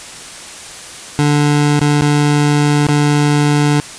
25% pulse tone with dropouts, 146.83 Hz, D3, in tune, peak -6 dBFS, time 1.19-3.8 s, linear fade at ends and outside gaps 0 ms, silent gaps 1.794-1.812 / 2.01-2.021 / 2.867-2.887 s, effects white hiss -31 dBFS RMS until 3.98 s + resampled to 22050 Hz

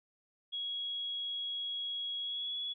sine tone with pitch glide, 3321 to 3381 Hz, G#7 to G#7, -1 to +30 cents, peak -35 dBFS, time 0.52-2.74 s, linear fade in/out 20 ms, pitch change +31 cents, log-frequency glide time 2.2-2.55 s, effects none

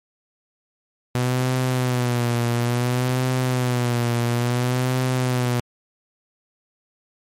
sawtooth tone with vibrato, 123.47 Hz, B2, in tune, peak -15 dBFS, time 1.15-5.6 s, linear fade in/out 0 ms, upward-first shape sine, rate 0.58 Hz, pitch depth 67 cents each way, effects MP3 64 kbps

